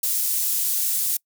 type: high-pass noise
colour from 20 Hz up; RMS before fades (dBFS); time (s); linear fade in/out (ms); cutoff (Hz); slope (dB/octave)
pink; -23; 0.03-1.17; 5; 10000; 12
effects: noise-tail reverb RT60 0.1 s tail -26 dB re dry